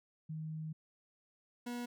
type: tone pair in turn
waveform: sine / 40% pulse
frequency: 157.1 / 241.9 Hz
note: D#3 / B3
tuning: +17 / -36 cents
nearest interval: perfect fifth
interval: 747 cents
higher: second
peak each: -39 / -38 dBFS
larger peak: second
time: 0.29-0.73 / 1.66-1.86 s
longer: first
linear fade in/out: 10 ms
effects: none